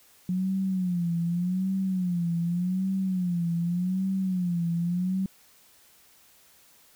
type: tone with vibrato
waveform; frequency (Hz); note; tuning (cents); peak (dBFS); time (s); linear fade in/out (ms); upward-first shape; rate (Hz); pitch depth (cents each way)
sine; 180; F#3; -47; -24; 0.29-5.26; 2; sine; 0.85; 110
effects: white hiss -58 dBFS RMS until 6.95 s